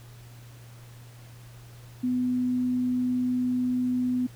sine tone, 250.1 Hz, B3, 22 cents sharp, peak -23 dBFS, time 2.03-4.27 s, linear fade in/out 10 ms, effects added 119 Hz sine -45 dBFS peak until 4.35 s + pink hiss -54 dBFS RMS until 4.35 s

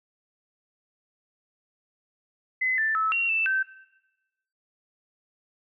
sine tone with pitch steps, 2032 / 1770 / 1302 / 2746 / 2654 / 1549 Hz, B6 / A6 / E6 / F7 / E7 / G6, +49 / +10 / -22 / -30 / +11 / -21 cents, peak -22 dBFS, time 2.61-3.63 s, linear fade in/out 10 ms, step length 170 ms, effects noise-tail reverb RT60 1.0 s tail -18 dB re dry

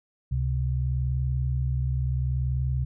sine tone pair together, 68.62 / 129.3 Hz, C#2 / C3, -17 / -20 cents, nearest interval major seventh, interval 1097 cents, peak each -26 dBFS, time 0.31-2.85 s, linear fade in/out 10 ms, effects none

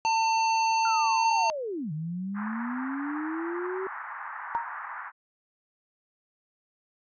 square tone with pitch glide, 897 to 905.3 Hz, A5 to A5, +33 to +49 cents, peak -23 dBFS, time 0.05-1.5 s, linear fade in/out 0 ms, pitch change +16 cents, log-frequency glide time 1.15-1.31 s
sine linear two-way sweep, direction down then up, 1396.9 to 149 to 386.2 Hz, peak -30 dBFS, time 0.85-3.87 s, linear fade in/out 2 ms, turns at 1.92 s
pink band-pass noise, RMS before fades -38 dBFS, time 2.34-5.12 s, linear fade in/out 50 ms, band 860 to 1800 Hz, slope 48 dB/octave
sine tone with exponential decay, 932.3 Hz, A#5, in tune, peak -21 dBFS, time 4.55-4.74 s, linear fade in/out 0 ms, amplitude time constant 40 ms
effects resampled to 16000 Hz

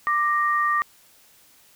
sine tone pair together, 1182.2 / 1864.7 Hz, D6 / A#6, +11 / 0 cents, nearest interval minor sixth, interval 789 cents, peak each -20 / -24 dBFS, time 0.07-0.82 s, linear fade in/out 0 ms, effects white hiss -55 dBFS RMS until 1.75 s

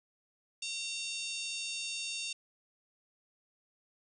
harmonic tone with a mistuned harmonic, 913 Hz, A#5, 36 cents flat, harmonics 3 / 4 / 5 / 6 / 7 / 8 / 9 / 10, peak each -40 / -42 / -44 / -46 / -47 / -48 / -49 / -50 dBFS, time 0.62-2.33 s, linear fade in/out 5 ms, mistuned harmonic 8, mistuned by -61 cents, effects none

